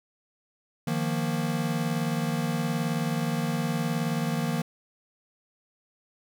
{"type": "chord", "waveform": "square", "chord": "Eb suspended second", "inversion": "none", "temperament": "equal", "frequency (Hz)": [155.56, 174.61, 233.1], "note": ["Eb3", "F3", "Bb3"], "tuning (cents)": [0, 0, 0], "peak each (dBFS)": [-30, -32, -31], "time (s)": [0.87, 4.62], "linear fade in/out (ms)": 5, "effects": []}